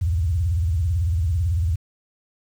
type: tone with vibrato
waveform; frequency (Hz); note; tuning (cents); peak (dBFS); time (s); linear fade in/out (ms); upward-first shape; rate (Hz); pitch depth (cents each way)
sine; 83.7; E2; +27; -18; 0.01-1.76; 10; sine; 18; 270
effects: 8-bit